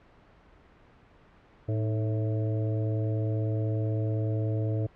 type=harmonic tone with a mistuned harmonic; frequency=110 Hz; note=A2; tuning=in tune; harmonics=1 / 3 / 4 / 5 / 6; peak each=-26 / -36 / -38 / -40 / -42 dBFS; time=1.68-4.87 s; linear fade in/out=10 ms; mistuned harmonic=3; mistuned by=-86 cents; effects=pink hiss -57 dBFS RMS until 4.95 s + low-pass 2000 Hz 12 dB/octave